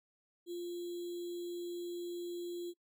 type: tone with sample-and-hold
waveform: sine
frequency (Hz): 348.6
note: F4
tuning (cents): -3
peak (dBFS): -38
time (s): 0.46-2.74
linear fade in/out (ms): 50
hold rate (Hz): 3675
effects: noise-tail reverb RT60 0.1 s tail -23 dB re dry